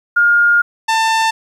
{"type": "tone pair in turn", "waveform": ["sine", "sawtooth"], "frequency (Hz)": [1417, 892.7], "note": ["F6", "A5"], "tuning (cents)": [25, 25], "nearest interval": "minor sixth", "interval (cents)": 800, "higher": "first", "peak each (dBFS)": -8, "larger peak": "neither", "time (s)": [[0.16, 0.62], [0.88, 1.31]], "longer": "first", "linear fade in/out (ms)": 10, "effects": ["low-pass 7000 Hz 12 dB/octave", "8-bit"]}